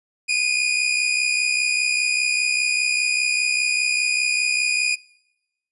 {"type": "tone pair together", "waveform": "sawtooth", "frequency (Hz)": [2427, 2492], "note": ["D#7", "D#7"], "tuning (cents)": [-44, 2], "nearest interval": "unison", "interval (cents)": 46, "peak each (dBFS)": -18, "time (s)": [0.28, 4.96], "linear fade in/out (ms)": 20, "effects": ["noise-tail reverb RT60 0.9 s tail -24 dB re dry", "resampled to 24000 Hz"]}